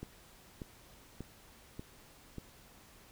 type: click train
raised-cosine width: 3 ms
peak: -29 dBFS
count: 5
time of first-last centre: 0.03-2.383 s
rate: 1.7 Hz
effects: pink hiss -59 dBFS RMS until 3.11 s